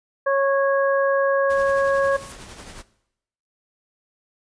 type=harmonic tone; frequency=550 Hz; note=C#5; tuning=14 cents flat; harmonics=1 / 2 / 3; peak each=-18 / -24 / -26 dBFS; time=0.26-2.17 s; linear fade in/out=10 ms
type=noise with tremolo; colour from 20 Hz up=pink; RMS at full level=-38 dBFS; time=1.49-2.83 s; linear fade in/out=20 ms; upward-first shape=triangle; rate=11 Hz; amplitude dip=50%
type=noise with exponential growth; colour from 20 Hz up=violet; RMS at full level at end=-33 dBFS; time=1.81-2.32 s; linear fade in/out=0 ms; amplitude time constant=110 ms
effects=noise-tail reverb RT60 0.8 s tail -18 dB re dry + resampled to 22050 Hz